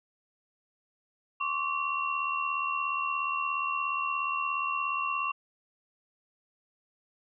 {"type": "tone cluster", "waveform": "sine", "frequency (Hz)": [1070, 1147, 2739], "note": ["C6", "D6", "F7"], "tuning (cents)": [38, -41, -34], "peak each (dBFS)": [-34, -31, -33], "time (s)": [1.4, 5.32], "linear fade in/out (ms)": 10, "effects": []}